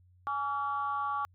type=tone cluster; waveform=sine; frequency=834 / 1142 / 1381 Hz; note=G#5 / D6 / F6; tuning=+7 / -49 / -20 cents; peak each=-35 / -31 / -39 dBFS; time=0.27-1.25 s; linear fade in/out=0 ms; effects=tanh soft clip ceiling -22 dBFS + added 90 Hz sine -59 dBFS peak until 1.34 s